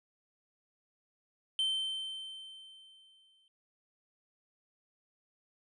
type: tone with exponential decay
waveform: triangle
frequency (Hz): 3100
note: G7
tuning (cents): -20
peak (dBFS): -26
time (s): 1.59-3.48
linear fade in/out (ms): 1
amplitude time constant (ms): 410
effects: resampled to 24000 Hz